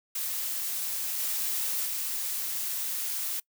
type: noise with level steps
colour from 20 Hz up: blue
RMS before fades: -32 / -30 / -32 dBFS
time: 0.15-3.4 s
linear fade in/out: 5 ms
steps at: 1.18 / 1.84 s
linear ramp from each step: 20 ms
effects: noise-tail reverb RT60 0.1 s tail -24 dB re dry